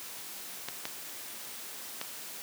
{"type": "clicks", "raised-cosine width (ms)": 0.2, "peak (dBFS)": -17, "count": 3, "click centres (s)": [0.686, 0.854, 2.014], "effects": ["white hiss -43 dBFS RMS until 2.42 s", "high-pass 150 Hz 12 dB/octave"]}